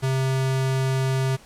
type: tone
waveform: square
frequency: 132.5 Hz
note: C3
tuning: 22 cents sharp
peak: -21 dBFS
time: 0.02-1.37 s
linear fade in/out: 20 ms
effects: pink hiss -50 dBFS RMS until 1.45 s + low-pass 11000 Hz 12 dB/octave